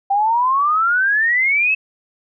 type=exponential sweep; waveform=sine; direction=up; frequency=779 to 2637 Hz; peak=-13 dBFS; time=0.1-1.75 s; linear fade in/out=10 ms; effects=none